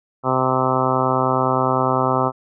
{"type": "harmonic tone", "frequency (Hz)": 129.8, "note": "C3", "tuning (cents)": -13, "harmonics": [1, 2, 3, 4, 5, 6, 7, 8, 9, 10], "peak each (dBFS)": [-25, -25, -25, -25, -25, -25, -25, -25, -25, -25], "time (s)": [0.23, 2.32], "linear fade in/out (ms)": 50, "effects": []}